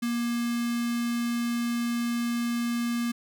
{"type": "tone with notch filter", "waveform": "square", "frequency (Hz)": 236.7, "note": "A#3", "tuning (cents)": 27, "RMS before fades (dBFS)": -28, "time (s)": [0.02, 3.12], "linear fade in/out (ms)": 10, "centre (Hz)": 730, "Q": 1.9, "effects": []}